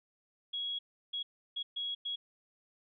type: tone bursts at uneven times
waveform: sine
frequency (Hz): 3323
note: G#7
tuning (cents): 0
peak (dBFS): -34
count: 5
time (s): 0.53-0.79 / 1.13-1.23 / 1.56-1.63 / 1.76-1.95 / 2.05-2.16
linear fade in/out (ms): 10
effects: none